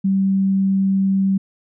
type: tone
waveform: sine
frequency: 193.5 Hz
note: G3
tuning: 22 cents flat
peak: -14 dBFS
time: 0.04-1.38 s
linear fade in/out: 10 ms
effects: none